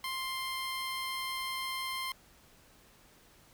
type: tone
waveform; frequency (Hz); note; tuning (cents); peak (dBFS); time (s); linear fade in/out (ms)
15% pulse; 1051; C6; +7; -28; 0.04-2.12; 2
effects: pink hiss -61 dBFS RMS until 3.53 s